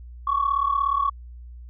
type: tone pair together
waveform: sine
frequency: 1100 / 1136.8 Hz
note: C#6 / C#6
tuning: -14 / +43 cents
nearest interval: minor second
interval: 57 cents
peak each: -22 dBFS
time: 0.27-1.1 s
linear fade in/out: 5 ms
effects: tanh soft clip ceiling -12 dBFS + added 60 Hz sine -38 dBFS peak until 1.69 s